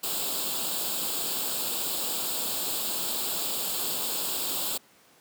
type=noise with comb filter; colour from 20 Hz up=white; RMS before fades=-30 dBFS; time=0.03-4.78 s; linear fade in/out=10 ms; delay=0.25 ms; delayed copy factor=+0.75; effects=pink hiss -58 dBFS RMS until 5.2 s + high-pass 200 Hz 12 dB/octave